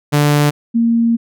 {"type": "tone pair in turn", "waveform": ["sawtooth", "sine"], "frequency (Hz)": [146.83, 231.6], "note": ["D3", "A#3"], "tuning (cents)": [0, -11], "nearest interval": "minor sixth", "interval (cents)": 789, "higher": "second", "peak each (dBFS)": [-6, -10], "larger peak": "first", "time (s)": [[0.12, 0.51], [0.74, 1.17]], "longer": "second", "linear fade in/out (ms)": 20, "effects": []}